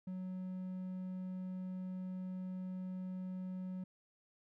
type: tone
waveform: triangle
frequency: 185 Hz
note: F#3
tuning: in tune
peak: -38 dBFS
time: 0.07-3.84 s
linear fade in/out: 5 ms
effects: none